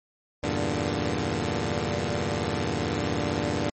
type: chord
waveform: 10% pulse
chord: E half-diminished seventh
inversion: none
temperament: equal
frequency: 82.41 / 98 / 116.54 / 146.83 Hz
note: E2 / G2 / Bb2 / D3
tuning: 0 / 0 / 0 / 0 cents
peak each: -23 dBFS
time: 0.43-3.7 s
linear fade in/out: 5 ms
effects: MP3 32 kbps